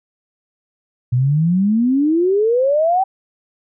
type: exponential sweep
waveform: sine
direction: up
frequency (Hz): 119.4 to 784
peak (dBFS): -12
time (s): 1.12-3.04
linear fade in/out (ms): 10
effects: none